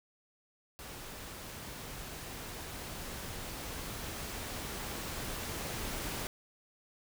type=noise with level ramp; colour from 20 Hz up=pink; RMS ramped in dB=-46 to -38 dBFS; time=0.79-6.27 s; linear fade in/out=0 ms; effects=none